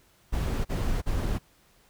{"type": "noise bursts", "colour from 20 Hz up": "brown", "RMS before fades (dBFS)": -27, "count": 3, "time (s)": [0.32, 1.388], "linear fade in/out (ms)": 20, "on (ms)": 330, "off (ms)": 39, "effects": ["pink hiss -62 dBFS RMS until 1.89 s"]}